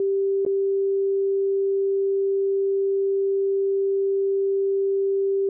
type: tone with dropouts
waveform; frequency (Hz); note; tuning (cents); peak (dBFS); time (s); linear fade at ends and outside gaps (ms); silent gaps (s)
sine; 392; G4; 0; -19; 0-5.49; 2; 0.451-0.463
effects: none